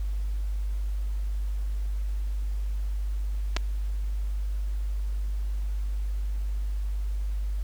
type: clicks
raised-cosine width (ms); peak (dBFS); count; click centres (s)
0.2; -10 / -11; 2; 3.565 / 3.568
effects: added 50 Hz sine -26 dBFS peak until 7.63 s + pink hiss -54 dBFS RMS until 7.63 s